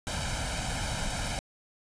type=noise with comb filter; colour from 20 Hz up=pink; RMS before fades=-32 dBFS; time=0.07-1.39 s; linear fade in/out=0 ms; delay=1.3 ms; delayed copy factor=+0.75; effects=resampled to 22050 Hz